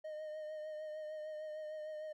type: tone with vibrato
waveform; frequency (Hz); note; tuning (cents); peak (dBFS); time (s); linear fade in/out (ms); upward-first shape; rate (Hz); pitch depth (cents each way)
triangle; 616; D#5; -17; -40; 0.04-2.13; 10; triangle; 6.6; 32
effects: none